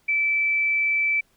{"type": "tone", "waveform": "sine", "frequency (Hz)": 2319, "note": "D7", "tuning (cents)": -22, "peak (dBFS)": -19, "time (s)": [0.08, 1.21], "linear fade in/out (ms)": 10, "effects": ["pink hiss -64 dBFS RMS until 1.36 s"]}